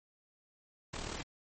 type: noise with amplitude modulation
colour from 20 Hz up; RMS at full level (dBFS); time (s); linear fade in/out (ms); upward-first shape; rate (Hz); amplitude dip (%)
pink; -38; 0.93-1.23; 10; sine; 37.6; 60
effects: MP3 32 kbps